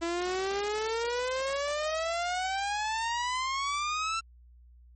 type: exponential sweep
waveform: sawtooth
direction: up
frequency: 332.6 to 1351 Hz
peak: -25 dBFS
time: 0.01-4.21 s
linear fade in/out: 20 ms
effects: added 60 Hz sine -52 dBFS peak until 4.95 s + MP3 32 kbps